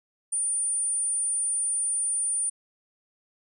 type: tone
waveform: sine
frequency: 9290 Hz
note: D9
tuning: 20 cents flat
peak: -24 dBFS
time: 0.32-2.5 s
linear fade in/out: 10 ms
effects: none